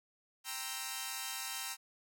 5% pulse chord, C dominant seventh, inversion second, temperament equal, 784 / 932.3 / 1046.5 / 1318.5 Hz, G5 / Bb5 / C6 / E6, 0 / 0 / 0 / 0 cents, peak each -33 / -31 / -35 / -32 dBFS, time 0.44-1.77 s, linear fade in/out 50 ms, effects none

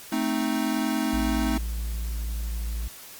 square chord, A diminished, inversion none, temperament equal, 220 / 261.6 / 311.1 Hz, A3 / C4 / Eb4, 0 / 0 / 0 cents, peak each -29 dBFS, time 0.12-1.58 s, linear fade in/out 5 ms
triangle tone, 56.2 Hz, A1, 37 cents sharp, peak -25 dBFS, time 1.13-2.88 s, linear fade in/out 5 ms
effects white hiss -44 dBFS RMS until 3.19 s + Opus 48 kbps

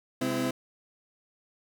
30% pulse tone cluster, 130.8 / 203.7 / 256.4 / 331 Hz, C3 / G#3 / C4 / E4, 0 / -33 / -35 / +7 cents, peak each -34 / -35 / -27 / -30 dBFS, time 0.21-0.51 s, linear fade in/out 5 ms, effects none

